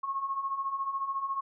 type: beating tone pair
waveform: sine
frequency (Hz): 1079 / 1093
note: C#6 / C#6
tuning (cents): -47 / -25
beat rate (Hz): 14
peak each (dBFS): -37 / -31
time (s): 0.03-1.41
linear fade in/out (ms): 10
effects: none